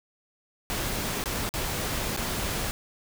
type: noise with dropouts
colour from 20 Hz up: pink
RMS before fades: -30 dBFS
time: 0.7-2.71 s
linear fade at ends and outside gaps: 0 ms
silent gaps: 1.239-1.258 / 1.491-1.539 / 2.164-2.173 s
effects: none